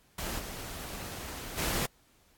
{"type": "noise with level steps", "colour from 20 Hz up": "pink", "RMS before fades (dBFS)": [-36, -41, -31], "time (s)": [0.18, 1.86], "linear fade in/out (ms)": 5, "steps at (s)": [0.38, 1.57], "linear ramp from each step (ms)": 20, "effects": ["pink hiss -65 dBFS RMS until 2.37 s", "AAC 64 kbps"]}